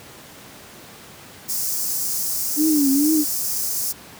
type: high-pass noise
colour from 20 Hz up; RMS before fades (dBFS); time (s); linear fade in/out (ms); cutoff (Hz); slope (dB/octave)
white; -24; 1.48-3.93; 20; 4900; 48
type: tone with vibrato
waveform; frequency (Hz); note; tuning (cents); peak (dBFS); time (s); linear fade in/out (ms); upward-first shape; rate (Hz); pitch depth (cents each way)
sine; 291.9; D4; -10; -15; 2.56-3.25; 50; triangle; 2.2; 160
effects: pink hiss -42 dBFS RMS until 4.19 s + high-pass 100 Hz 12 dB/octave